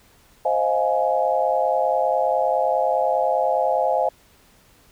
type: chord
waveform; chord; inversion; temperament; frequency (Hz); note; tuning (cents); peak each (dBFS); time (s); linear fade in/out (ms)
sine; F minor seventh; second; just; 523.8 / 628.6 / 698.5 / 838.1; C5 / Eb5 / F5 / Ab5; +2 / +18 / 0 / +16; -23; 0.45-4.09; 5
effects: pink hiss -55 dBFS RMS until 4.91 s